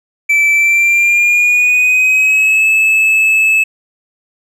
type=tone with pitch glide; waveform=triangle; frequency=2321 to 2605 Hz; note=D7 to E7; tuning=-21 to -21 cents; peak=-6 dBFS; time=0.29-3.64 s; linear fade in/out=10 ms; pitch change=+200 cents; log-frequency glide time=0.52-2.68 s; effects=none